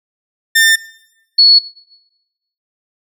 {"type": "tone pair in turn", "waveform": ["sawtooth", "sine"], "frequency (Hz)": [1799, 4389], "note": ["A6", "C#8"], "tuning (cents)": [38, -18], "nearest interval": "octave + minor third", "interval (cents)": 1544, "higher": "second", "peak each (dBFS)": -4, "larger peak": "neither", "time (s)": [[0.55, 0.76], [1.38, 1.59]], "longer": "neither", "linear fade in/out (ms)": 10, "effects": ["noise-tail reverb RT60 1.0 s tail -21 dB re dry"]}